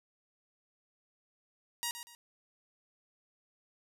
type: tone with echo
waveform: 5% pulse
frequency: 948 Hz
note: A#5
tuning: 29 cents sharp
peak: -21 dBFS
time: 1.83-1.91 s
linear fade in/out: 0 ms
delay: 120 ms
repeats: 2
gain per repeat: -10 dB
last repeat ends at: 2.15 s
effects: none